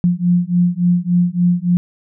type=beating tone pair; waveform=sine; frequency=174.61 / 178.11 Hz; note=F3 / F3; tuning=0 / +34 cents; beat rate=3.5 Hz; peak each=-15 dBFS; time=0.04-1.77 s; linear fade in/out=0 ms; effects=none